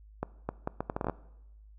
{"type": "accelerating click train", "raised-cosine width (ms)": 1, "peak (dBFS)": -17, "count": 11, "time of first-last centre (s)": [0.23, 1.097], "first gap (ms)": 260, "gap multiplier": 0.71, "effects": ["noise-tail reverb RT60 0.9 s tail -20 dB re dry", "added 52 Hz sine -51 dBFS peak until 1.78 s"]}